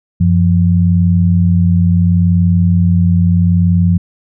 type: tone pair together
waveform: sine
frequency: 92.87 / 173.6 Hz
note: F#2 / F3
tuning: +7 / -10 cents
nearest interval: major seventh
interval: 1083 cents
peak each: -10 dBFS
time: 0.2-3.98 s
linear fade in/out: 10 ms
effects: none